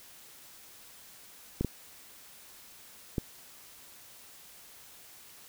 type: clicks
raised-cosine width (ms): 3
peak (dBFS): -16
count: 3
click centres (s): 1.61 / 1.647 / 3.182
effects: white hiss -53 dBFS RMS until 5.48 s